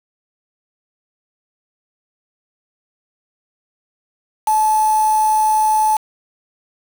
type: tone with quantisation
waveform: sine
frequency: 864 Hz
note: A5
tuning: 32 cents flat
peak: -12 dBFS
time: 4.47-5.97 s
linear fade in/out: 5 ms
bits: 4
effects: none